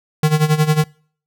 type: tone with tremolo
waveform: square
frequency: 153.5 Hz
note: D#3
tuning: 23 cents flat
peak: -10 dBFS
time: 0.23-0.84 s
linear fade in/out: 2 ms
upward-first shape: sine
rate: 11 Hz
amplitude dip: 80%
effects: noise-tail reverb RT60 0.5 s tail -25 dB re dry